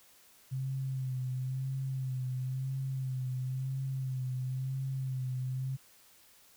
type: tone with vibrato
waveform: sine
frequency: 130.81 Hz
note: C3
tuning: in tune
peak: -32 dBFS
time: 0.51-5.77 s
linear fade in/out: 20 ms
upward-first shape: sine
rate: 0.98 Hz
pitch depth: 40 cents each way
effects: white hiss -61 dBFS RMS until 6.56 s